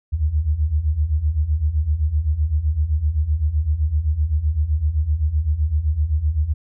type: beating tone pair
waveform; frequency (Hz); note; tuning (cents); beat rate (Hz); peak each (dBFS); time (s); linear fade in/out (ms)
sine; 71.3 / 79.1; C#2 / D#2; +49 / +29; 7.8; -22 / -18; 0.12-6.54; 20
effects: none